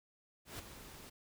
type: noise with ADSR envelope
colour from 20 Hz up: pink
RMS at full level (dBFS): -44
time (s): 0.45-1.1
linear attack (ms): 140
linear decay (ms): 12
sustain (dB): -9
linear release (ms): 11
effects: none